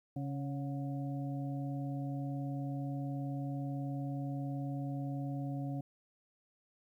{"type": "harmonic tone with a mistuned harmonic", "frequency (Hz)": 138.59, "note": "C#3", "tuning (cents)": 0, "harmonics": [1, 2, 4, 5], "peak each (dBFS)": [-37, -40, -50, -49], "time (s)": [0.16, 5.81], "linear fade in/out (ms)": 5, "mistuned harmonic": 5, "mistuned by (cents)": 69, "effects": ["12-bit"]}